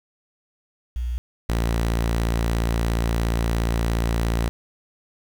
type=tone pair in turn; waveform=sine / sawtooth; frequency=60.3 / 57.07 Hz; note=B1 / A#1; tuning=-41 / -36 cents; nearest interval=minor second; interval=95 cents; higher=first; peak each=-23 / -16 dBFS; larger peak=second; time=0.96-1.18 / 1.49-4.49 s; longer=second; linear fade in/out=0 ms; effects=8-bit